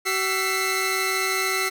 sawtooth tone cluster, 379.5 / 1331 / 2003 / 2151 Hz, F#4 / E6 / B6 / C7, +44 / +16 / +24 / +47 cents, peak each -24 dBFS, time 0.05-1.7 s, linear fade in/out 20 ms, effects none

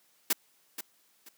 white noise with echo, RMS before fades -25 dBFS, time 0.3-0.33 s, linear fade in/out 5 ms, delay 480 ms, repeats 2, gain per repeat -12 dB, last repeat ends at 1.29 s, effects white hiss -67 dBFS RMS until 1.37 s + high-pass 150 Hz 12 dB/octave

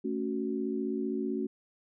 sine chord, F# minor, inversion first, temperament just, 222 / 277.5 / 370 Hz, A3 / C#4 / F#4, +16 / +2 / 0 cents, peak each -34 dBFS, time 0.04-1.47 s, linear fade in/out 10 ms, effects none

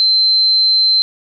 sine tone, 4100 Hz, C8, 36 cents flat, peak -9 dBFS, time 0-1.02 s, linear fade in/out 0 ms, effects none

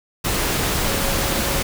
sine tone in noise, 550 Hz, C#5, 14 cents flat, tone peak -30 dBFS, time 0.85-1.6 s, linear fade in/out 10 ms, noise pink, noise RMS -21 dBFS, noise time 0.24-1.63 s, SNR -12 dB, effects none

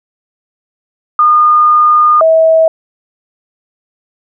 sine tone pair in turn, 1219 / 645.7 Hz, D#6 / E5, -36 / -36 cents, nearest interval major seventh, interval 1100 cents, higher first, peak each -4 dBFS, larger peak neither, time 1.19-2.21 / 2.21-2.68 s, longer first, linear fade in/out 2 ms, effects none

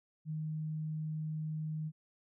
sine tone, 155.56 Hz, D#3, in tune, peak -35 dBFS, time 0.25-1.92 s, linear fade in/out 50 ms, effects none

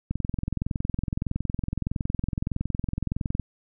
click train, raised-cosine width 5 ms, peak -14 dBFS, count 72, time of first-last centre 0.11-3.397 s, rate 21.6 Hz, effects none

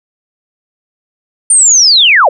sine linear sweep, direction down, 9100 to 477.5 Hz, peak -3 dBFS, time 1.5-2.29 s, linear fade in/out 5 ms, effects none

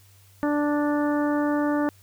harmonic tone, 293.7 Hz, D4, in tune, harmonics 1 / 2 / 3 / 4 / 5 / 6, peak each -22 / -28 / -32 / -34 / -36 / -38 dBFS, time 0.43-1.89 s, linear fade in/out 0 ms, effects added 97 Hz sine -53 dBFS peak until 2.02 s + white hiss -58 dBFS RMS until 2.02 s

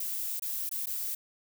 violet noise with dropouts, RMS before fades -34 dBFS, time 0-1.15 s, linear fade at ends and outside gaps 5 ms, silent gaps 0.396-0.421 / 0.693-0.713 / 0.859-0.869 s, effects none

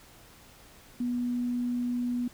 sine tone, 244 Hz, B3, 21 cents flat, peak -27 dBFS, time 1-2.28 s, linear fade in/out 5 ms, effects pink hiss -54 dBFS RMS until 2.33 s

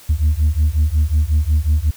sine beating tone pair, 73.42 / 78.92 Hz, D2 / D#2, 0 / +25 cents, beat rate 5.5 Hz, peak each -14 dBFS, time 0.09-1.91 s, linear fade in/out 10 ms, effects tanh soft clip ceiling -9 dBFS + white hiss -43 dBFS RMS until 1.96 s

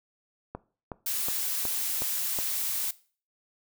click train, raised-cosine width 1 ms, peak -21 dBFS, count 6, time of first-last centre 0.55-2.388 s, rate 2.72 Hz
blue noise, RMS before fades -30 dBFS, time 1.06-2.91 s, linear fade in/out 5 ms
effects noise-tail reverb RT60 0.4 s tail -19 dB re dry

